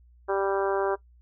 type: harmonic tone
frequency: 196 Hz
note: G3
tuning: in tune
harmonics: 2 / 3 / 4 / 5 / 6 / 7 / 8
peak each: -26 / -30 / -32 / -34 / -36 / -37 / -38 dBFS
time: 0.28-0.96 s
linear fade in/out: 20 ms
effects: noise-tail reverb RT60 0.1 s tail -18 dB re dry + added 60 Hz sine -53 dBFS peak until 1.21 s